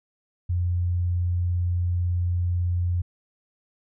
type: tone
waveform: sine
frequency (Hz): 88.2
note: F2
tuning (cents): +18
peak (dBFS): -21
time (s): 0.49-3.02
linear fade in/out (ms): 10
effects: none